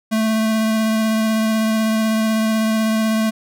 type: tone with vibrato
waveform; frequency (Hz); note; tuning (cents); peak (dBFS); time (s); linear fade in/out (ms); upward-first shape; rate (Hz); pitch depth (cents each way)
square; 220; A3; 0; -16; 0.11-3.31; 20; triangle; 16; 15
effects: none